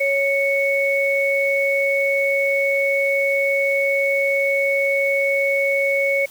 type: tone pair together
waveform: sine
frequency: 554.2 / 2217 Hz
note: C#5 / C#7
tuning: -1 / 0 cents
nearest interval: 2 octaves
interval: 2401 cents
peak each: -19 dBFS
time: 0-6.26 s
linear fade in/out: 10 ms
effects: white hiss -44 dBFS RMS until 6.3 s